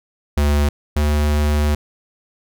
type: tone pair in turn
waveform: square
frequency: 72.9 / 74.39 Hz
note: D2 / D2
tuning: -12 / +23 cents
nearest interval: unison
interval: 35 cents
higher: second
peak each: -14 / -15 dBFS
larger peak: first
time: 0.37-0.69 / 0.96-1.75 s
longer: second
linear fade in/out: 5 ms
effects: none